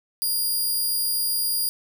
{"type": "tone", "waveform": "10% pulse", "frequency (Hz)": 4829, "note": "D8", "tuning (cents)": 47, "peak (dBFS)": -15, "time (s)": [0.22, 1.69], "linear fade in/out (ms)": 0, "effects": []}